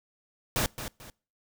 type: noise with echo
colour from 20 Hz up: pink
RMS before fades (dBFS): -27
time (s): 0.56-0.66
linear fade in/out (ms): 0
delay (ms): 220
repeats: 2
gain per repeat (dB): -10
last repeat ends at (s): 1.1
effects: noise-tail reverb RT60 0.4 s tail -25 dB re dry